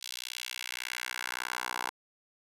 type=tone with high-pass filter sweep; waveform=10% pulse; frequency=61.74 Hz; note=B1; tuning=in tune; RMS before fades=-38 dBFS; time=0.01-1.9 s; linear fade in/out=10 ms; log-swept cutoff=3900 to 950 Hz; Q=1.6; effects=resampled to 32000 Hz